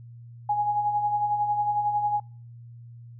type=tone with tremolo; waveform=sine; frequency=830.6 Hz; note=G#5; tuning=in tune; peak=-20 dBFS; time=0.49-2.2 s; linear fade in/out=5 ms; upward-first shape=sine; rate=11 Hz; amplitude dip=50%; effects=noise-tail reverb RT60 0.4 s tail -26 dB re dry + added 118 Hz sine -42 dBFS peak until 3.19 s